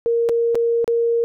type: tone with dropouts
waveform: sine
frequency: 466.2 Hz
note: A#4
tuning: in tune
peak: -15 dBFS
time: 0.06-1.24 s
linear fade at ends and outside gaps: 0 ms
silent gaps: 0.289-0.294 / 0.547-0.554 / 0.844-0.878 s
effects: none